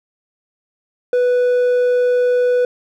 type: tone with hard clipping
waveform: sine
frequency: 493.9 Hz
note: B4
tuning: in tune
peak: -13 dBFS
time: 1.13-2.65 s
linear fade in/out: 2 ms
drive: 3 dB
effects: none